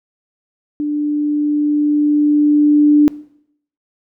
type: tone with level ramp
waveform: sine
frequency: 295.9 Hz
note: D4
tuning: 13 cents sharp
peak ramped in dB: -16 to -6 dBFS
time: 0.8-3.08 s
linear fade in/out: 0 ms
effects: noise-tail reverb RT60 0.7 s tail -20 dB re dry